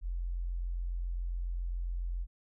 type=tone; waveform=sine; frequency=43.65 Hz; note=F1; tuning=in tune; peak=-32 dBFS; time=0.01-2.27 s; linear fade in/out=50 ms; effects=none